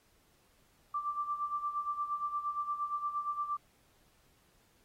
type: tone with tremolo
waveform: sine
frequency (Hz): 1174.7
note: D6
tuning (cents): 0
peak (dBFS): -30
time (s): 0.94-3.57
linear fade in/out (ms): 5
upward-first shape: sine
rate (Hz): 8.6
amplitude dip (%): 70
effects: pink hiss -69 dBFS RMS until 4.84 s + AAC 48 kbps